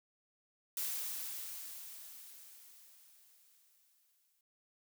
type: noise with exponential decay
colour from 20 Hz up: blue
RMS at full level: -37 dBFS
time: 0.77-4.41 s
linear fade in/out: 2 ms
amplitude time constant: 790 ms
effects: none